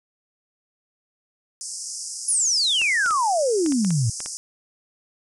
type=band-pass noise; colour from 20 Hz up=pink; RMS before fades=-33 dBFS; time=1.61-4.37 s; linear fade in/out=0 ms; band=5000 to 10000 Hz; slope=96 dB/octave
type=exponential sweep; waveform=sine; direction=down; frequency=10470 to 105.8 Hz; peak=-18 dBFS; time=2.28-4.1 s; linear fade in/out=5 ms
type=clicks; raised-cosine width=0.3 ms; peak=-19 dBFS; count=9; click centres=2.816 / 3.061 / 3.108 / 3.662 / 3.722 / 3.848 / 3.906 / 4.204 / 4.26 s
effects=none